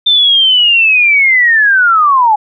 sine linear sweep, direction down, 3589 to 822 Hz, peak -5 dBFS, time 0.06-2.36 s, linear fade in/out 10 ms, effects none

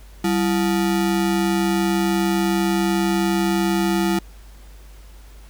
square ring-modulated tone, 264.7 Hz, C4, 20 cents sharp, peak -15 dBFS, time 0.24-4.19 s, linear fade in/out 5 ms, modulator 71.4 Hz, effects added 50 Hz sine -40 dBFS peak until 5.49 s + pink hiss -51 dBFS RMS until 5.49 s

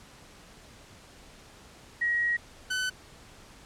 sine / sawtooth tone pair in turn, 1900 / 1508 Hz, A#6 / F#6, +33 / +32 cents, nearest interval major third, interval 401 cents, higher first, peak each -24 dBFS, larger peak neither, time 2.01-2.37 / 2.7-2.9 s, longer first, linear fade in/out 10 ms, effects pink hiss -52 dBFS RMS until 3.65 s + low-pass 9000 Hz 12 dB/octave

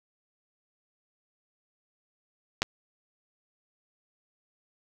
clicks, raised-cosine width 0.2 ms, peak -7 / -12 dBFS, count 2, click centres 2.62 / 2.629 s, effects none

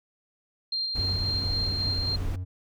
sine tone with tremolo, 4186 Hz, C8, in tune, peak -26 dBFS, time 0.72-2.16 s, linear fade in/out 5 ms, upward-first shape square, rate 3.7 Hz, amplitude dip 25%
brown noise, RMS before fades -33 dBFS, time 0.95-2.36 s, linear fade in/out 5 ms
triangle tone with pitch glide, 92.5 to 91.33 Hz, F#2 to F#2, 0 to -22 cents, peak -28 dBFS, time 0.97-2.45 s, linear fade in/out 20 ms, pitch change -22 cents, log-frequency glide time 1.57-1.74 s
effects none

